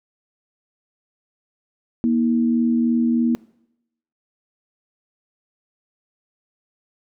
sine tone pair together, 236.8 / 320 Hz, A#3 / D#4, +27 / +49 cents, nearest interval perfect fourth, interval 522 cents, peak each -16 / -24 dBFS, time 2.04-3.35 s, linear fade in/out 0 ms, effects noise-tail reverb RT60 0.8 s tail -22 dB re dry

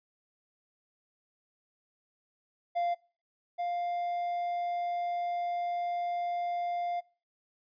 triangle tone pair in turn, 695 / 700.2 Hz, F5 / F5, -9 / +4 cents, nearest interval unison, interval 13 cents, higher second, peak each -25 / -28 dBFS, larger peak first, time 2.75-2.95 / 3.58-7.01 s, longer second, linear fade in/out 20 ms, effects noise-tail reverb RT60 0.4 s tail -24 dB re dry + resampled to 11025 Hz

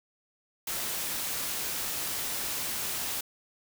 white noise, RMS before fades -33 dBFS, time 0.67-3.21 s, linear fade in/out 5 ms, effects none

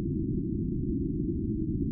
white low-pass noise, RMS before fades -30 dBFS, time 0-1.91 s, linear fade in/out 0 ms, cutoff 350 Hz, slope 96 dB/octave, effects none

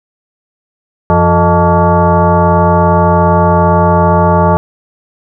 sine tone with frequency modulation, 353.2 Hz, F4, 20 cents sharp, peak -5 dBFS, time 1.1-4.57 s, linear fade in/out 0 ms, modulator 263 Hz, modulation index 2.8, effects none

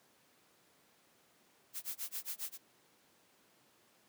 blue noise with tremolo, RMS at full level -39 dBFS, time 1.73-2.58 s, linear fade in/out 50 ms, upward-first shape sine, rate 7.4 Hz, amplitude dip 100%, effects pink hiss -68 dBFS RMS until 4.08 s + high-pass 200 Hz 12 dB/octave

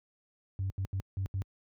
sine tone bursts at uneven times, 96 Hz, G2, 36 cents flat, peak -28 dBFS, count 5, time 0.59-0.7 / 0.78-0.85 / 0.93-1 / 1.17-1.26 / 1.34-1.42 s, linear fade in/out 0 ms, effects tanh soft clip ceiling -26 dBFS + high-pass 60 Hz 12 dB/octave

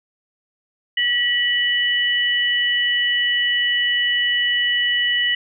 sine tone pair together, 1931.4 / 2963 Hz, B6 / F#7, -39 / +2 cents, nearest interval perfect fifth, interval 741 cents, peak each -19 / -19 dBFS, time 0.97-5.35 s, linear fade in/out 5 ms, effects none

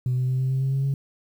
sine tone with pitch steps, 126 / 127.61 / 129.24 / 130.9 / 132.57 / 134.27 / 135.98 / 137.72 Hz, B2 / C3 / C3 / C3 / C3 / C3 / C#3 / C#3, +35 / -43 / -21 / +1 / +23 / +45 / -33 / -11 cents, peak -19 dBFS, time 0.06-0.94 s, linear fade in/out 2 ms, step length 110 ms, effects tanh soft clip ceiling -18 dBFS + 9-bit

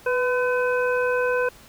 harmonic tone with a mistuned harmonic, 506 Hz, B4, 42 cents sharp, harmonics 1 / 2 / 3 / 5, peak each -21 / -29 / -26 / -34 dBFS, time 0.06-1.49 s, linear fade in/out 5 ms, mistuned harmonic 1, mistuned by -35 cents, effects pink hiss -49 dBFS RMS until 1.68 s

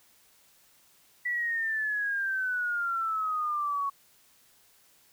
sine exponential sweep, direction down, 1966 to 1108.7 Hz, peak -27 dBFS, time 1.25-3.9 s, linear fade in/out 10 ms, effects white hiss -62 dBFS RMS until 5.12 s

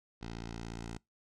10% pulse tone with low-pass filter sweep, 57 Hz, A#1, 38 cents flat, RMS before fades -43 dBFS, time 0.21-0.98 s, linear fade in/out 10 ms, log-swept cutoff 4900 to 7600 Hz, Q 1.6, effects noise-tail reverb RT60 0.2 s tail -26 dB re dry

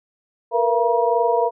sine tone cluster, 460.3 / 483.1 / 681 / 955 Hz, A#4 / B4 / F5 / A#5, -22 / -38 / -44 / +42 cents, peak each -21 dBFS, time 0.51-1.51 s, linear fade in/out 50 ms, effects none

